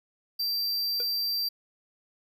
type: tone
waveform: square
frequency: 4699 Hz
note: D8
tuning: in tune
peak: -27 dBFS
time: 0.39-1.49 s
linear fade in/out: 10 ms
type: tone with exponential decay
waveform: square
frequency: 482.7 Hz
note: B4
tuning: 40 cents flat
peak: -34 dBFS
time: 1-1.07 s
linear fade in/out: 1 ms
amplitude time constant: 15 ms
effects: none